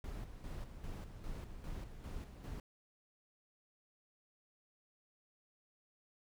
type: noise with tremolo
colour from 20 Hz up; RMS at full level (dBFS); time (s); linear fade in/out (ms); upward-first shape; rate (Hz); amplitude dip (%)
brown; -44; 0.04-2.6; 2; square; 2.5; 55
effects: none